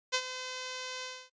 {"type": "tone with ADSR envelope", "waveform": "5% pulse", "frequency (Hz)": 511, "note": "C5", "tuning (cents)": -41, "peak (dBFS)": -14, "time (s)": [0.12, 1.3], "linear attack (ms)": 25, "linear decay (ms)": 64, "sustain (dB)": -12, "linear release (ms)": 270, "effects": ["noise-tail reverb RT60 0.1 s tail -23 dB re dry", "resampled to 16000 Hz"]}